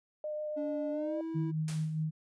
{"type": "tone with vibrato", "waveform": "sine", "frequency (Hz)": 606, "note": "D#5", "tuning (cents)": -46, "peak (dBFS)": -34, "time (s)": [0.24, 1.21], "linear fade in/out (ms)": 2, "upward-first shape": "triangle", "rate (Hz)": 7, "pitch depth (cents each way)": 10}
{"type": "tone with pitch glide", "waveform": "triangle", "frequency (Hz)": [290, 325.5], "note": ["D4", "E4"], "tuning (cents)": [-22, -22], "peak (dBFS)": -33, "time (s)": [0.56, 1.52], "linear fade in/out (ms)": 20, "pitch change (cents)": 200, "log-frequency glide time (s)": [0.91, 1.18]}
{"type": "tone with tremolo", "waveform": "sine", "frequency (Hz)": 156.7, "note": "D#3", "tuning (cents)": 13, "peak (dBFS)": -29, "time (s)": [1.34, 2.11], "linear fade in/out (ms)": 20, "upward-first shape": "sine", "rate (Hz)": 4.8, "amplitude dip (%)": 40}
{"type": "noise with exponential decay", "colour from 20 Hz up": "white", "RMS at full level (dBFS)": -40, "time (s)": [1.68, 2.04], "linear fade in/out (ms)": 2, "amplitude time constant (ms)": 78}
{"effects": ["resampled to 22050 Hz"]}